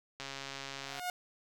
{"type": "click train", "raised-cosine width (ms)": 0.2, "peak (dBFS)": -24, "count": 110, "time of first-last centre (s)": [0.2, 0.996], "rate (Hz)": 137}
{"type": "tone with exponential growth", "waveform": "sawtooth", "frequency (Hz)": 720, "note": "F#5", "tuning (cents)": -47, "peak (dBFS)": -28, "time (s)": [0.71, 1.1], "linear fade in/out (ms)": 1, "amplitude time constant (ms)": 84}
{"effects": []}